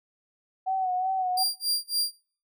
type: tone with vibrato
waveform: sine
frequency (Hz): 747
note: F#5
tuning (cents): +16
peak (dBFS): -24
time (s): 0.66-1.44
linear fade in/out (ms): 20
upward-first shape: sine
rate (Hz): 2.7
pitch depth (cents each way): 44
type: tone with tremolo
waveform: sawtooth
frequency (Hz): 4767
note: D8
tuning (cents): +25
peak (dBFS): -20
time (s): 1.37-2.14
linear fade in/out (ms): 5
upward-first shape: sine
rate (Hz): 3.6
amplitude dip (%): 100
effects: noise-tail reverb RT60 0.4 s tail -20 dB re dry